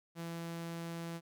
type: tone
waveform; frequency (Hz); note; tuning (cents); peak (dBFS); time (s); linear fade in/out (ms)
sawtooth; 167.7; E3; +30; -36; 0.15-1.21; 50
effects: none